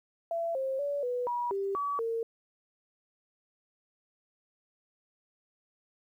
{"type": "tone with pitch steps", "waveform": "sine", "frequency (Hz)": [672, 532, 572, 492.9, 964, 393.8, 1141, 457], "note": ["E5", "C5", "D5", "B4", "B5", "G4", "C#6", "A#4"], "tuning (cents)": [33, 29, -46, -3, -42, 8, 50, -34], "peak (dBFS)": -29, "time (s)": [0.31, 2.23], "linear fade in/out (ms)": 2, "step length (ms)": 240, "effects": ["11-bit"]}